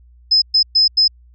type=tone bursts at uneven times; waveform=sine; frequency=5100 Hz; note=D#8; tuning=42 cents sharp; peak=-9 dBFS; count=4; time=0.31-0.42 / 0.54-0.63 / 0.75-0.88 / 0.97-1.08 s; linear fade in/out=10 ms; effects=added 60 Hz sine -44 dBFS peak until 1.34 s